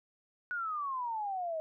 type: exponential sweep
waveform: sine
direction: down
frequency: 1480 to 622.3 Hz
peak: -33 dBFS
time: 0.51-1.6 s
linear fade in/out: 0 ms
effects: none